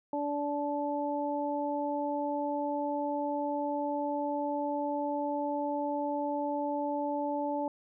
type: harmonic tone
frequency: 290 Hz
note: D4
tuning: 22 cents flat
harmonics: 1 / 2 / 3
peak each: -34 / -34 / -34 dBFS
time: 0.13-7.68 s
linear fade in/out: 2 ms
effects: none